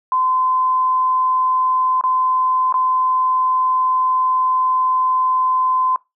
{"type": "tone with dropouts", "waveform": "sine", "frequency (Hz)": 1027, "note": "C6", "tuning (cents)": -33, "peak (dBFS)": -14, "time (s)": [0.12, 5.96], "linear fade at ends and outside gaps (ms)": 1, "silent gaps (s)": [[2.011, 2.038], [2.725, 2.741]], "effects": ["noise-tail reverb RT60 0.2 s tail -22 dB re dry"]}